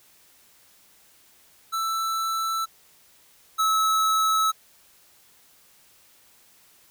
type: tone pair in turn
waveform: square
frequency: 1324 / 1298.3 Hz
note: E6 / E6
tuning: +7 / -27 cents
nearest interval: unison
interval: 34 cents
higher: first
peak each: -25 / -20 dBFS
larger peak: second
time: 1.72-2.66 / 3.58-4.52 s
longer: neither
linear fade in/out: 20 ms
effects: white hiss -57 dBFS RMS until 6.9 s